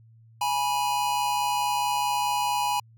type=tone pair together; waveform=square; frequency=830.6 / 975.2 Hz; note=G#5 / B5; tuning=0 / -22 cents; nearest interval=minor third; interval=278 cents; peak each=-27 dBFS; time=0.41-2.8 s; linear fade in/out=5 ms; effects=added 113 Hz sine -51 dBFS peak until 2.97 s